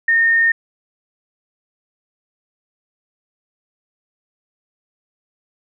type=tone; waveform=sine; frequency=1832 Hz; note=A#6; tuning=31 cents flat; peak=-11 dBFS; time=0.08-0.52 s; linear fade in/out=5 ms; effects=none

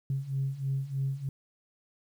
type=beating tone pair; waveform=sine; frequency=133.9 / 137.1 Hz; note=C3 / C#3; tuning=+40 / -19 cents; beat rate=3.2 Hz; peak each=-33 / -30 dBFS; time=0.1-1.29 s; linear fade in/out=2 ms; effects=tanh soft clip ceiling -22 dBFS + 10-bit

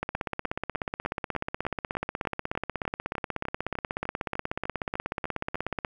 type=two click trains; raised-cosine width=0.5 ms; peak=-17 / -14 dBFS; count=19 / 97; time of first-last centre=0.15-5.555 / 0.03-5.848 s; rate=3.33 / 16.5 Hz; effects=9-bit

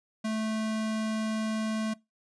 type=tone; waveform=square; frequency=218.7 Hz; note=A3; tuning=10 cents flat; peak=-29 dBFS; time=0.24-1.94 s; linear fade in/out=10 ms; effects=noise-tail reverb RT60 0.2 s tail -21 dB re dry + resampled to 22050 Hz

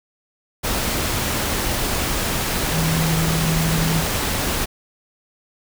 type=tone in noise; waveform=sine; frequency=161.4 Hz; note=E3; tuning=36 cents flat; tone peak=-19 dBFS; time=2.72-4.02 s; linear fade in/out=20 ms; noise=pink; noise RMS=-22 dBFS; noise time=0.63-4.66 s; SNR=0 dB; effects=none

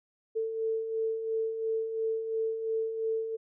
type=beating tone pair; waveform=sine; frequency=443.6 / 446.5 Hz; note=A4 / A4; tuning=+14 / +25 cents; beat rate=2.9 Hz; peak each=-38 / -29 dBFS; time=0.35-3.37 s; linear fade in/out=20 ms; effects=none

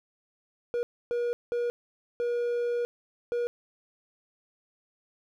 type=tone bursts at uneven times; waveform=triangle; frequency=478.9 Hz; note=A#4; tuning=47 cents sharp; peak=-24 dBFS; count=5; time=0.74-0.83 / 1.11-1.33 / 1.52-1.7 / 2.2-2.85 / 3.32-3.47 s; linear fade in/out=0 ms; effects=none

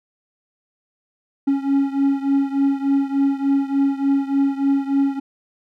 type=beating tone pair; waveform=triangle; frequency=275.3 / 278.7 Hz; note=C#4 / C#4; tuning=-12 / +9 cents; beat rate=3.4 Hz; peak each=-16 / -19 dBFS; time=1.47-5.2 s; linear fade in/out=10 ms; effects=none

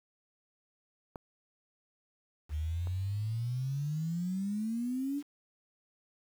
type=clicks; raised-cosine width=1 ms; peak=-27 / -33 dBFS; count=2; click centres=1.158 / 2.872 s
type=exponential sweep; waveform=sine; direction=up; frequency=73.42 to 293.7 Hz; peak=-31 dBFS; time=2.49-5.23 s; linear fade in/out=50 ms
effects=9-bit

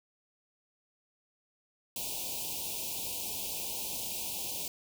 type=band-stop noise; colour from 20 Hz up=white; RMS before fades=-37 dBFS; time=1.96-4.68 s; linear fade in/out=2 ms; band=980 to 2400 Hz; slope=96 dB/octave; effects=none

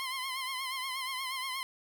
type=tone with vibrato; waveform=15% pulse; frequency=1046.5 Hz; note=C6; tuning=in tune; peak=-28 dBFS; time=0-1.63 s; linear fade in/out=0 ms; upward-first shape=triangle; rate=8.4 Hz; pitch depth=75 cents each way; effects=none

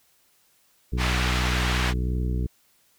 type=harmonic tone; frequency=61.74 Hz; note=B1; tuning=in tune; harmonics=1 / 2 / 3 / 4 / 5 / 6 / 7; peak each=-24 / -30 / -33 / -40 / -38 / -42 / -41 dBFS; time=0.92-2.47 s; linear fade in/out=10 ms
type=band-pass noise; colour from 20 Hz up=white; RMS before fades=-28 dBFS; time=0.97-1.94 s; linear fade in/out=50 ms; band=720 to 2700 Hz; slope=12 dB/octave
effects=white hiss -63 dBFS RMS until 2.98 s

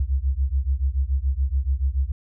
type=beating tone pair; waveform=sine; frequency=64.1 / 71.1 Hz; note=C2 / C#2; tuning=-35 / +45 cents; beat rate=7 Hz; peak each=-22 / -23 dBFS; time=0-2.12 s; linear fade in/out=5 ms; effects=none

